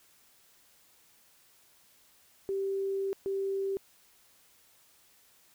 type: tone bursts at uneven times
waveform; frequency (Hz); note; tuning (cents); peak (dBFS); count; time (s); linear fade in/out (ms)
sine; 390.3; G4; -8; -29; 2; 2.49-3.13 / 3.26-3.77; 0
effects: white hiss -63 dBFS RMS until 5.54 s